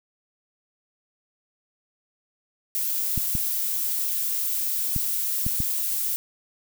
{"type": "noise", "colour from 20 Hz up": "violet", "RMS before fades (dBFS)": -26, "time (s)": [2.75, 6.16], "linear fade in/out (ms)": 0}
{"type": "clicks", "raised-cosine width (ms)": 5, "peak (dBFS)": -15, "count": 5, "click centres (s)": [3.177, 3.352, 4.963, 5.465, 5.603]}
{"effects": []}